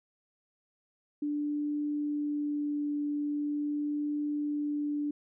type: tone with vibrato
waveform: sine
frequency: 293.7 Hz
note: D4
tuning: in tune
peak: -29 dBFS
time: 1.22-5.11 s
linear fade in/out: 5 ms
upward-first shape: triangle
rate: 0.42 Hz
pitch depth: 8 cents each way
effects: none

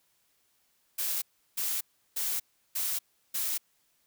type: noise bursts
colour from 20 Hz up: blue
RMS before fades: -31 dBFS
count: 5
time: 0.98-3.58 s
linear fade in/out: 10 ms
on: 240 ms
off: 350 ms
effects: white hiss -71 dBFS RMS until 4.06 s

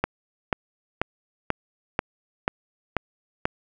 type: click train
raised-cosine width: 0.5 ms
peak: -6 dBFS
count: 8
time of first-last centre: 0.04-3.455 s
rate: 2.05 Hz
effects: none

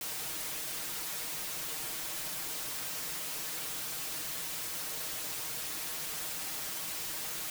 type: noise with comb filter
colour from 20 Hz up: white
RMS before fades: -38 dBFS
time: 0.01-7.5 s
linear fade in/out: 2 ms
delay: 6.4 ms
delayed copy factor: +0.7
effects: none

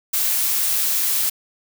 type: noise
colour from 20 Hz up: blue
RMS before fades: -20 dBFS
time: 0.13-1.3 s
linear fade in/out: 10 ms
effects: none

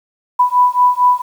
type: beating tone pair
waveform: sine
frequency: 987.8 / 992.2 Hz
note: B5 / B5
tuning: 0 / +8 cents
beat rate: 4.4 Hz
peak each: -12 dBFS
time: 0.39-1.22 s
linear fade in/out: 10 ms
effects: 7-bit

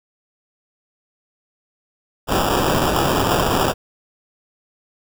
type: noise with sample-and-hold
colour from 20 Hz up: blue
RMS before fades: -18 dBFS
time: 2.27-3.74 s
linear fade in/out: 50 ms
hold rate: 2100 Hz
effects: none

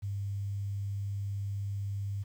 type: tone with quantisation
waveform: sine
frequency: 99.9 Hz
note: G2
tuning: 33 cents sharp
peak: -32 dBFS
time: 0.02-2.24 s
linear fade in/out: 20 ms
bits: 10
effects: none

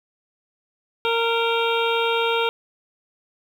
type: harmonic tone with a mistuned harmonic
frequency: 461.3 Hz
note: A#4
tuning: 18 cents flat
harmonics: 1 / 2 / 3 / 5 / 6 / 7 / 8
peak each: -22 / -25 / -27 / -29 / -30 / -30 / -31 dBFS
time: 1.05-2.49 s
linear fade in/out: 0 ms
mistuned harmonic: 5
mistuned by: +25 cents
effects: 8-bit

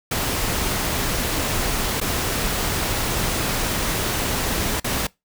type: noise with dropouts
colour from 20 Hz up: pink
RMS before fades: -23 dBFS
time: 0.11-5.07 s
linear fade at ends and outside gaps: 5 ms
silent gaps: 2.003-2.012 / 4.8-4.843 s
effects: noise-tail reverb RT60 0.2 s tail -23 dB re dry

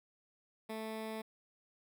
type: tone with notch filter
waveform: 15% pulse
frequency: 220 Hz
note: A3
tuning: in tune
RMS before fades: -42 dBFS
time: 0.69-1.22 s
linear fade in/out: 10 ms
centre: 6500 Hz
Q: 1.6
effects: none

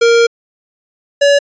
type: tone pair in turn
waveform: square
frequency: 466.2 / 568.4 Hz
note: A#4 / C#5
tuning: 0 / +43 cents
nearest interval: minor third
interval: 343 cents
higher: second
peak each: -7 dBFS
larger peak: neither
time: 0.01-0.27 / 1.21-1.39 s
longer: first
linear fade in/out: 10 ms
effects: resampled to 16000 Hz

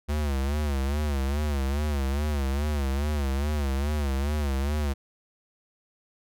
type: tone with vibrato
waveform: square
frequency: 71.2 Hz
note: C#2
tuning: 47 cents sharp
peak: -25 dBFS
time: 0.08-4.94 s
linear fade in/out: 20 ms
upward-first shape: sine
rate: 2.4 Hz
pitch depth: 110 cents each way
effects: none

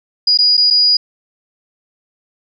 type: tone with dropouts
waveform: sine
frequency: 4900 Hz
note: D#8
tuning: 27 cents flat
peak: -8 dBFS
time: 0.27-0.97 s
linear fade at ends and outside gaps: 5 ms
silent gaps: 0.375-0.387 / 0.57-0.576 / 0.703-0.707 s
effects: none

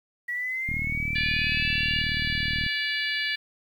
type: exponential sweep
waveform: sine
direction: up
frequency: 1925 to 2862 Hz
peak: -27 dBFS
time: 0.28-2.02 s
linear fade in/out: 10 ms
type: click train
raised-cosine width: 5 ms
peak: -21 dBFS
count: 77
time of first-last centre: 0.69-2.664 s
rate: 38.5 Hz
type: harmonic tone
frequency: 578 Hz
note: D5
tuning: 28 cents flat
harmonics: 3 / 4 / 5 / 6 / 7 / 8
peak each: -29 / -31 / -33 / -35 / -36 / -37 dBFS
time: 1.15-3.36 s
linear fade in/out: 10 ms
effects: 9-bit

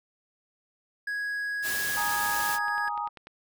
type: tone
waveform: triangle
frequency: 1661.2 Hz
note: G#6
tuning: in tune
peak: -27 dBFS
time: 1.07-2.89 s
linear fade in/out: 5 ms
type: noise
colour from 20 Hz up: white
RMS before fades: -33 dBFS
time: 1.62-2.59 s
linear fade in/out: 50 ms
type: click train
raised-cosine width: 0.3 ms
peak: -29 dBFS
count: 16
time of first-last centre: 1.8-3.271 s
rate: 10.2 Hz
type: chord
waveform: sine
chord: Ab suspended second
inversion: none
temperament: just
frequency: 830.6 / 934.4 / 1245.9 Hz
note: Ab5 / Bb5 / Eb6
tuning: 0 / +4 / +2 cents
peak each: -33 dBFS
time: 1.96-3.09 s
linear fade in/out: 20 ms
effects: none

